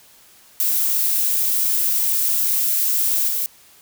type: noise with level steps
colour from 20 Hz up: violet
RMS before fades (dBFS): -19 / -22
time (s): 0.6-3.46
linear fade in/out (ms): 0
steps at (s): 3.28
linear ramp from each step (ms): 10
effects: white hiss -50 dBFS RMS until 3.81 s